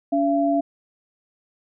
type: tone pair together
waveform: sine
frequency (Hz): 285.1 / 678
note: C#4 / E5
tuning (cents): +49 / +49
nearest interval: octave + minor third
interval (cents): 1500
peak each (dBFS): -20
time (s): 0.12-0.61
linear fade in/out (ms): 10
effects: none